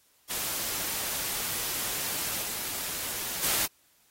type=noise with level steps; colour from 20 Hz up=white; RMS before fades=-32 / -34 / -27 dBFS; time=0.29-3.67 s; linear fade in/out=20 ms; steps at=2.41 / 3.42 s; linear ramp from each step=20 ms; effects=white hiss -65 dBFS RMS until 4.1 s + AAC 48 kbps